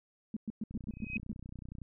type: tone bursts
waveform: sine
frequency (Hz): 217.5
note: A3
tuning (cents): -20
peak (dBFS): -33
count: 8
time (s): 0.34-1.318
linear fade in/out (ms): 2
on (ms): 26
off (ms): 110
type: click train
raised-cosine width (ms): 5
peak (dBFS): -33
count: 35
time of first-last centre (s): 0.71-1.817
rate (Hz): 30.7
type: tone with exponential growth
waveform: sine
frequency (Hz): 2527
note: D#7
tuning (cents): +26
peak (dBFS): -31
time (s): 0.91-1.17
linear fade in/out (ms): 2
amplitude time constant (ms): 55
effects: none